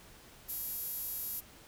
5% pulse tone with high-pass filter, 473 Hz, A#4, 25 cents sharp, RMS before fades -39 dBFS, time 0.48-1.41 s, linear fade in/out 20 ms, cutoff 11000 Hz, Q 3.7, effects pink hiss -56 dBFS RMS until 1.67 s

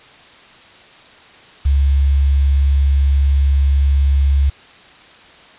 sine tone with quantisation, 69.3 Hz, C#2, in tune, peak -10 dBFS, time 1.65-4.5 s, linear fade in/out 10 ms, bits 6, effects white hiss -43 dBFS RMS until 5.58 s + resampled to 8000 Hz

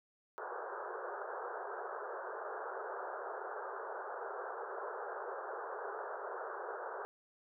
pink band-pass noise, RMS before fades -43 dBFS, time 0.38-7.05 s, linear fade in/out 0 ms, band 380 to 1600 Hz, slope 96 dB/octave, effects none

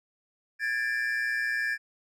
triangle tone cluster, 1649 / 1769 / 2351 Hz, G#6 / A6 / D7, -13 / +9 / +1 cents, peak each -28 / -28 / -36 dBFS, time 0.59-1.78 s, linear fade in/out 50 ms, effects none

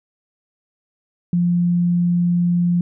sine tone, 174.61 Hz, F3, in tune, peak -14 dBFS, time 1.33-2.81 s, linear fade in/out 2 ms, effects none

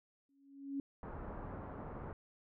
sine tone with exponential growth, 277.2 Hz, C#4, in tune, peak -34 dBFS, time 0.29-0.8 s, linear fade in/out 2 ms, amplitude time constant 110 ms
pink low-pass noise, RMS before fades -46 dBFS, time 1.03-2.13 s, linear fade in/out 2 ms, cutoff 1300 Hz, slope 24 dB/octave
effects none

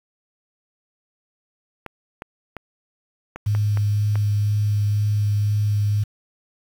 clicks, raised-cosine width 0.5 ms, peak -17 dBFS, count 7, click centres 1.863 / 2.221 / 2.567 / 3.36 / 3.55 / 3.773 / 4.156 s
sine tone with vibrato, 104.1 Hz, G#2, 5 cents sharp, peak -17 dBFS, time 3.46-6.04 s, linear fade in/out 10 ms, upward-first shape sine, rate 2 Hz, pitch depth 11 cents each way
effects 7-bit

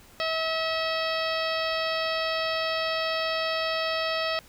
harmonic tone with a mistuned harmonic, 645 Hz, E5, 38 cents flat, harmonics 1 / 2 / 3 / 4 / 5 / 6 / 7 / 8, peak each -29 / -32 / -34 / -35 / -36 / -37 / -37 / -38 dBFS, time 0.2-4.39 s, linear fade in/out 0 ms, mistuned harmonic 8, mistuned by +35 cents, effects pink hiss -53 dBFS RMS until 4.48 s

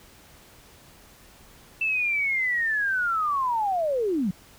sine linear sweep, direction down, 2664 to 167.6 Hz, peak -22 dBFS, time 1.81-4.31 s, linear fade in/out 5 ms, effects pink hiss -52 dBFS RMS until 4.58 s

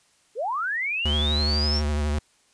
sine linear sweep, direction up, 392 to 5588 Hz, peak -24 dBFS, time 0.35-1.82 s, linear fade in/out 50 ms
square tone with vibrato, 74.1 Hz, D2, 16 cents sharp, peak -23 dBFS, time 1.05-2.19 s, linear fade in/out 5 ms, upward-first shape triangle, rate 12 Hz, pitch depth 50 cents each way
effects white hiss -62 dBFS RMS until 2.53 s + resampled to 22050 Hz

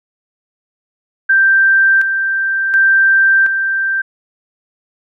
sine tone with tremolo, 1570 Hz, G6, 2 cents sharp, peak -7 dBFS, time 1.29-4.02 s, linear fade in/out 10 ms, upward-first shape square, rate 0.69 Hz, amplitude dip 50%, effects none

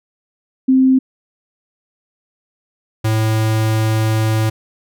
sine / square tone pair in turn, 261.6 / 109.99 Hz, C4 / A2, 0 / 0 cents, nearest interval octave + minor third, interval 1500 cents, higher first, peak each -8 / -14 dBFS, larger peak first, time 0.68-0.99 / 3.04-4.5 s, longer second, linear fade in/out 10 ms, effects none

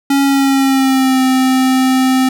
square tone with pitch glide, 277.2 to 260.1 Hz, C#4 to C4, 0 to -10 cents, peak -10 dBFS, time 0.1-2.29 s, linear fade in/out 5 ms, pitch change -110 cents, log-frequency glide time 0.23-1.22 s, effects none

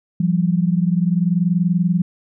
sine tone pair together, 170.73 / 191.2 Hz, F3 / G3, -39 / -43 cents, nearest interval major second, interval 196 cents, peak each -16 / -19 dBFS, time 0.2-2.02 s, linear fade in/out 5 ms, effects none

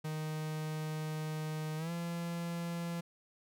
45% pulse tone with pitch glide, 155.3 to 170.34 Hz, D#3 to F3, -3 to -43 cents, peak -36 dBFS, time 0.04-3.01 s, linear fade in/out 10 ms, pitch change +160 cents, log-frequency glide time 1.77-1.91 s, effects none

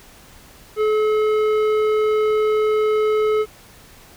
sine tone with tanh clipping, 429.3 Hz, A4, 43 cents flat, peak -17 dBFS, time 0.76-3.46 s, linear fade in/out 50 ms, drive 12 dB, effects pink hiss -46 dBFS RMS until 4.16 s

